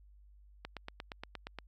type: click train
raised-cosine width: 0.3 ms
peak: -25 dBFS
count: 9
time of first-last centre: 0.65-1.587 s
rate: 8.54 Hz
effects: added 50 Hz sine -56 dBFS peak until 1.67 s + MP3 96 kbps